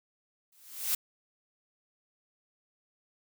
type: noise with exponential growth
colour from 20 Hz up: blue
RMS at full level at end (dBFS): -26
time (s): 0.52-0.95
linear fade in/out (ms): 5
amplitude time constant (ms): 93
effects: none